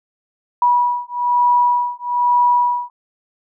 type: beating tone pair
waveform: sine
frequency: 972 / 973.1 Hz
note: B5 / B5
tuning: -28 / -26 cents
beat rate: 1.1 Hz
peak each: -16 dBFS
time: 0.62-2.9 s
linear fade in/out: 2 ms
effects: none